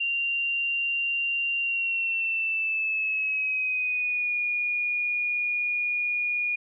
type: tone with pitch glide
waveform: sine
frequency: 2772 to 2441 Hz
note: F7 to D#7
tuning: -14 to -34 cents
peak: -24 dBFS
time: 0-6.56 s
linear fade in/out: 10 ms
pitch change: -220 cents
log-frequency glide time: 1.6-4.35 s
effects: none